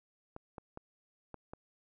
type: clicks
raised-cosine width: 1 ms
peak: -30 dBFS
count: 5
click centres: 0.364 / 0.582 / 0.774 / 1.343 / 1.535 s
effects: none